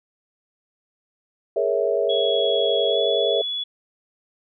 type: chord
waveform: sine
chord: A# half-diminished seventh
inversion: third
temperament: equal with one note detuned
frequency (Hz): 415.3 / 466.2 / 554.4 / 653.9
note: G#4 / A#4 / C#5 / E5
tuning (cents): 0 / 0 / 0 / -14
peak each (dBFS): -24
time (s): 1.56-3.42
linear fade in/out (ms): 5
type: tone with pitch glide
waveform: sine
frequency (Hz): 3344 to 3402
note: G#7 to G#7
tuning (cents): +11 to +41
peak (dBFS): -24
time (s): 2.09-3.64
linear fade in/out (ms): 10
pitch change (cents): +30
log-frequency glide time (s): 2.88-2.98
effects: none